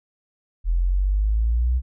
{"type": "exponential sweep", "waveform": "sine", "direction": "up", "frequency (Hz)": [41.2, 64.1], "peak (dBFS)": -17, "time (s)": [0.64, 1.82], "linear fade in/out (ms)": 50, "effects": []}